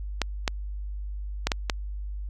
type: clicks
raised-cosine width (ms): 0.2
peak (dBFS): -6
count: 5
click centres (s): 0.217 / 0.478 / 1.47 / 1.518 / 1.698
effects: added 50 Hz sine -31 dBFS peak until 2.29 s